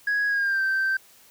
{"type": "tone with pitch glide", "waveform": "sine", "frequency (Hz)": [1661.2, 1558.9], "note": ["G#6", "G6"], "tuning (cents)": [0, -10], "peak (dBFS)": -19, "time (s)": [0.07, 0.97], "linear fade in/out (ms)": 5, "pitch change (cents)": -110, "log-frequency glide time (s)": [0.28, 0.62], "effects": ["tanh soft clip ceiling -19 dBFS", "white hiss -54 dBFS RMS until 1.3 s"]}